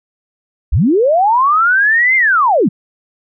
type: linear two-way sweep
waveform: sine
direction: up then down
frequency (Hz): 40.39 to 2124 to 145.5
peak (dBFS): -8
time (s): 0.72-2.69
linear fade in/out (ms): 10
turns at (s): 2.16
effects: none